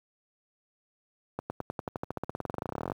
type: accelerating click train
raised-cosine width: 1 ms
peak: -18 dBFS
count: 30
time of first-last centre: 1.39-2.919 s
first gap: 110 ms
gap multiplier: 0.94
effects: high-pass 80 Hz 12 dB/octave + 9-bit